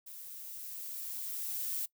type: noise with level ramp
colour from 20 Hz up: violet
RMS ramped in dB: -48 to -35 dBFS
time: 0.06-1.86 s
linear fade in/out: 10 ms
effects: noise-tail reverb RT60 0.1 s tail -22 dB re dry